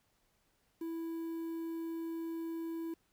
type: tone with quantisation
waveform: triangle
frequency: 329.6 Hz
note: E4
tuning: in tune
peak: -35 dBFS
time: 0.81-2.94 s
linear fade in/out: 5 ms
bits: 10
effects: pink hiss -75 dBFS RMS until 3.12 s